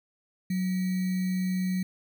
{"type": "tone with sample-and-hold", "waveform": "sine", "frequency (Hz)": 184.7, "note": "F#3", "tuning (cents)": -3, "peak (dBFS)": -25, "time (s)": [0.5, 1.83], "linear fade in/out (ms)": 5, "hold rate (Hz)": 2100, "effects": []}